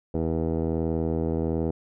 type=tone with low-pass filter; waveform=15% pulse; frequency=81.3 Hz; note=E2; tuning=23 cents flat; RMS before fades=-26 dBFS; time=0.14-1.71 s; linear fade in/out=5 ms; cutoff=510 Hz; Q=7.3; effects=none